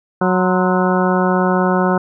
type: harmonic tone with a mistuned harmonic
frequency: 184 Hz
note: F#3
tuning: 9 cents flat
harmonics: 1 / 2 / 3 / 4 / 5 / 6 / 7 / 8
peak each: -16 / -19 / -21 / -22 / -23 / -24 / -24 / -25 dBFS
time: 0.21-1.98 s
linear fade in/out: 5 ms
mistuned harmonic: 6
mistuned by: -94 cents
effects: none